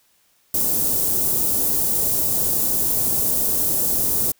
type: band-stop noise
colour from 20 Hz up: white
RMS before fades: -20 dBFS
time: 0.54-4.32 s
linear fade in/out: 5 ms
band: 480 to 10000 Hz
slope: 12 dB/octave
effects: white hiss -61 dBFS RMS until 4.39 s